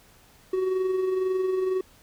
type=tone with amplitude modulation; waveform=triangle; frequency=374.3 Hz; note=F#4; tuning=20 cents sharp; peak=-19 dBFS; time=0.53-1.81 s; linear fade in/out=5 ms; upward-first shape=sine; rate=22 Hz; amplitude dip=40%; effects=pink hiss -56 dBFS RMS until 2.02 s